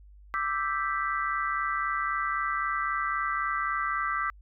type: chord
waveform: sine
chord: E minor seventh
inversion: third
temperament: equal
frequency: 1174.7 / 1318.5 / 1568 / 1975.5 Hz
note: D6 / E6 / G6 / B6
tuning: 0 / 0 / 0 / 0 cents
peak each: -30 / -32 / -34 / -34 dBFS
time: 0.34-4.3 s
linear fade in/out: 0 ms
effects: added 50 Hz sine -49 dBFS peak until 4.41 s